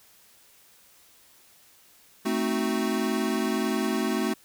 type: chord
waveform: square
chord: A diminished seventh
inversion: none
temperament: equal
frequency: 220 / 261.6 / 311.1 / 370 Hz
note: A3 / C4 / Eb4 / Gb4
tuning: 0 / 0 / 0 / 0 cents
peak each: -29 / -31 / -33 / -31 dBFS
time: 2.25-4.34 s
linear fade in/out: 10 ms
effects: white hiss -57 dBFS RMS until 4.44 s